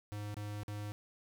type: tone with dropouts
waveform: square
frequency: 104 Hz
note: G#2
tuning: 3 cents sharp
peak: -40 dBFS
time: 0.12-0.92 s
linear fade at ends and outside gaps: 0 ms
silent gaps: 0.343-0.368 / 0.633-0.681 s
effects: none